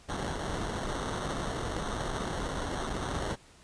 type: noise with sample-and-hold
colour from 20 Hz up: pink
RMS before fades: -34 dBFS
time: 0.08-3.36 s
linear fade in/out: 20 ms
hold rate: 2450 Hz
effects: pink hiss -57 dBFS RMS until 3.63 s + resampled to 22050 Hz